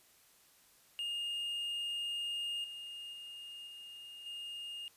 triangle tone with level steps, 2834 Hz, F7, 25 cents sharp, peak -34 / -42 / -44 / -46 / -40 dBFS, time 0.99-4.88 s, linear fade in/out 0 ms, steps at 2.64 / 3.13 / 3.67 / 4.26 s, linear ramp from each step 2 ms, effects white hiss -65 dBFS RMS until 4.96 s + resampled to 32000 Hz

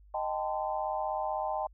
sine chord, A half-diminished seventh, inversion second, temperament equal with one note detuned, 622.3 / 784 / 880 / 1029.1 Hz, Eb5 / G5 / A5 / C6, 0 / 0 / 0 / -29 cents, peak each -35 / -34 / -36 / -39 dBFS, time 0.14-1.67 s, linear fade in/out 5 ms, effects added 50 Hz sine -54 dBFS peak until 1.73 s

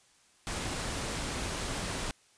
pink noise, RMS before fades -35 dBFS, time 0.47-2.11 s, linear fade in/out 0 ms, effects white hiss -64 dBFS RMS until 2.37 s + resampled to 22050 Hz

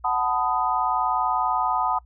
sine chord, B dominant seventh, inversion second, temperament equal with one note detuned, 740 / 880 / 1000.4 / 1244.5 Hz, F#5 / A5 / B5 / D#6, 0 / 0 / +22 / 0 cents, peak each -26 dBFS, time 0.04-1.99 s, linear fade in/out 10 ms, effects noise-tail reverb RT60 0.1 s tail -24 dB re dry + added 60 Hz sine -48 dBFS peak until 2.05 s

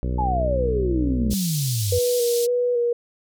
harmonic tone, 62.3 Hz, B1, 16 cents sharp, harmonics 1 / 2 / 3 / 4 / 5 / 6 / 7 / 8 / 9, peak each -23 / -29 / -33 / -35 / -37 / -39 / -40 / -41 / -42 dBFS, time 0.03-1.34 s, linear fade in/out 0 ms
sine exponential sweep, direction down, 880 to 87.31 Hz, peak -21 dBFS, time 0.18-1.99 s, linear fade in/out 10 ms
pink band-pass noise, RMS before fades -30 dBFS, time 1.3-2.47 s, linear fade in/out 20 ms, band 3900 to 16000 Hz, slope 24 dB/octave
sine tone with vibrato, 482.8 Hz, B4, 39 cents flat, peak -18 dBFS, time 1.92-2.93 s, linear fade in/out 5 ms, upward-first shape square, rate 1.8 Hz, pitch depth 24 cents each way
effects none

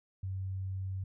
sine tone, 95.1 Hz, F#2, 48 cents sharp, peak -34 dBFS, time 0.23-1.04 s, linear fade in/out 5 ms, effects none

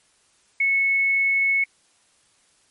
sine tone, 2200 Hz, C#7, 14 cents flat, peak -17 dBFS, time 0.6-1.64 s, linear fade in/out 5 ms, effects white hiss -61 dBFS RMS until 2.7 s + MP3 48 kbps

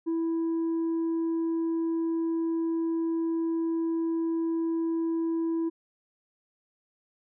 sine tone with tanh clipping, 329.6 Hz, E4, in tune, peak -26 dBFS, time 0.06-5.7 s, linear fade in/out 20 ms, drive 2 dB, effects none

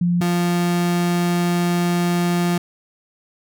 sine / 35% pulse tone pair in turn, 174.61 / 174.61 Hz, F3 / F3, 0 / 0 cents, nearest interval unison, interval 0 cents, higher neither, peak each -15 dBFS, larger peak neither, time 0.01-0.21 / 0.21-2.58 s, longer second, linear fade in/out 5 ms, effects none

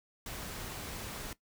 pink noise, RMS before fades -42 dBFS, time 0.26-1.33 s, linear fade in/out 2 ms, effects noise-tail reverb RT60 0.1 s tail -17 dB re dry

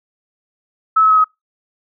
sine tone with pitch steps, 1301 / 1289.8 / 1278.6 / 1267.6 Hz, E6 / E6 / D#6 / D#6, -23 / -38 / +47 / +32 cents, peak -8 dBFS, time 0.96-1.244 s, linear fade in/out 10 ms, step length 71 ms, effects noise-tail reverb RT60 0.2 s tail -26 dB re dry

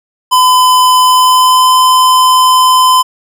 square tone with pitch glide, 1012 to 1021.4 Hz, B5 to C6, +42 to -42 cents, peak -5 dBFS, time 0.31-3.03 s, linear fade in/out 20 ms, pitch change +16 cents, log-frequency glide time 0.98-1.76 s, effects none

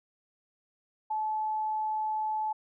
sine tone, 864 Hz, A5, 32 cents flat, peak -28 dBFS, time 1.1-2.53 s, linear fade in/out 10 ms, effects none

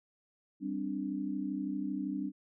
sine chord, G suspended fourth, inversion none, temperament just, 196 / 261.3 / 294 Hz, G3 / C4 / D4, 0 / -2 / +2 cents, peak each -38 / -38 / -36 dBFS, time 0.6-2.32 s, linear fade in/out 50 ms, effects none

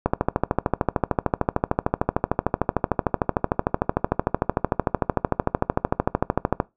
click train, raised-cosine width 1 ms, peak -4 dBFS, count 88, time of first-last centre 0.06-6.601 s, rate 13.3 Hz, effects noise-tail reverb RT60 0.2 s tail -20 dB re dry

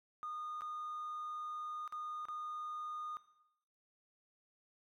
triangle tone with dropouts, 1226 Hz, D#6, 26 cents flat, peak -37 dBFS, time 0.23-3.17 s, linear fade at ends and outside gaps 0 ms, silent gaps 0.609-0.619 / 1.877-1.924 / 2.254-2.285 s, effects noise-tail reverb RT60 0.8 s tail -17 dB re dry + tanh soft clip ceiling -37 dBFS

